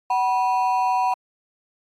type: ring-modulated tone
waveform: triangle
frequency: 864 Hz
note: A5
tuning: 32 cents flat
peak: -13 dBFS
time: 0.1-1.14 s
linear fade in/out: 5 ms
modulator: 112 Hz
effects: AAC 64 kbps